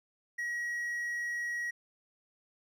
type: tone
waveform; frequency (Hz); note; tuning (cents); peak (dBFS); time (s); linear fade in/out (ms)
triangle; 1907; A#6; +39; -31; 0.38-1.71; 10
effects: none